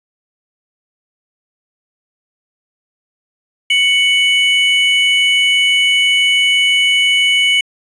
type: tone pair together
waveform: triangle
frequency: 2227 / 2973 Hz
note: C#7 / F#7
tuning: +7 / +8 cents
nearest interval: perfect fourth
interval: 501 cents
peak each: -11 dBFS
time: 3.7-7.61 s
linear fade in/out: 5 ms
effects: resampled to 24000 Hz + 7-bit